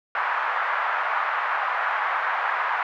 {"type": "band-pass noise", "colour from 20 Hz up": "white", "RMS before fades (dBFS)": -25, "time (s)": [0.15, 2.83], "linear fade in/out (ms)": 2, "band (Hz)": [800, 1600], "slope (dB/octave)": 24, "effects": []}